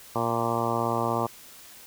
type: harmonic tone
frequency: 116.54 Hz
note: A#2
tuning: in tune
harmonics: 1 / 2 / 3 / 4 / 5 / 6 / 7 / 8 / 9 / 10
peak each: -33 / -33 / -33 / -33 / -33 / -33 / -33 / -33 / -33 / -33 dBFS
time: 0.15-1.27 s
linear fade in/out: 10 ms
effects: white hiss -48 dBFS RMS until 1.86 s